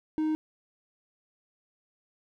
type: tone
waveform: triangle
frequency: 311.1 Hz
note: D#4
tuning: in tune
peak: -23 dBFS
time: 0.18-0.35 s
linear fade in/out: 0 ms
effects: none